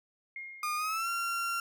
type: tone with exponential decay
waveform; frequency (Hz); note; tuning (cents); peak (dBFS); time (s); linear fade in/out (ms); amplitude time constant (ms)
sine; 2135; C7; +34; -37; 0.36-1.33; 2; 210
type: tone with pitch glide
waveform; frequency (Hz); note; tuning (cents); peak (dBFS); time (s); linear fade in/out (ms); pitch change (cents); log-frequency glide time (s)
35% pulse; 1218 to 1375.1; D#6 to F6; -37 to -27; -29; 0.63-1.6; 2; +210; 0.76-1.09
effects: none